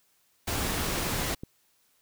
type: noise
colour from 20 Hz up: pink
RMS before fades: -30 dBFS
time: 0.47-1.35 s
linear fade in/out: 10 ms
type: clicks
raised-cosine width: 3 ms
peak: -24 dBFS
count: 6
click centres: 0.649 / 0.744 / 0.886 / 0.986 / 1.135 / 1.435 s
effects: white hiss -68 dBFS RMS until 2.01 s